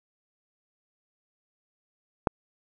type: click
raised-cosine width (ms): 1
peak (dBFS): -7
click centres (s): 2.272
effects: none